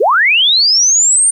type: linear sweep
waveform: sine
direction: up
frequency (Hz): 349.2 to 9020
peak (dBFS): -7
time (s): 0-1.31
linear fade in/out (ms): 10
effects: 8-bit